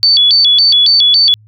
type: tone with vibrato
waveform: sine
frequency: 3931 Hz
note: B7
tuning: 9 cents flat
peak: -5 dBFS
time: 0.03-1.34 s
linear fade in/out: 0 ms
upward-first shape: square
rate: 3.6 Hz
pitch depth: 250 cents each way
effects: added 107 Hz sine -40 dBFS peak until 1.47 s